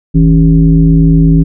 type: tone with frequency modulation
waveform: sine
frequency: 161.1 Hz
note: E3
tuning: 39 cents flat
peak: -3 dBFS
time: 0.14-1.44 s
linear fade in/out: 20 ms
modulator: 117 Hz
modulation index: 0.94
effects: none